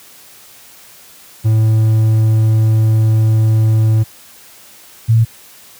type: tone pair in turn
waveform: triangle / sine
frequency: 110 / 113.29 Hz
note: A2 / A#2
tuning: 0 / -49 cents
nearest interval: minor second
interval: 51 cents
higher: second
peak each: -6 dBFS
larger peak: neither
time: 1.44-4.04 / 5.08-5.25 s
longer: first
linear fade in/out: 20 ms
effects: white hiss -41 dBFS RMS until 5.79 s + high-pass 60 Hz 12 dB/octave